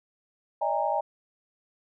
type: tone cluster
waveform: sine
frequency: 584 / 635 / 812 / 928 Hz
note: D5 / D#5 / G#5 / A#5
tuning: -10 / +35 / -39 / -8 cents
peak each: -31 / -30 / -28 / -30 dBFS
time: 0.61-1.01 s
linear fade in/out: 10 ms
effects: none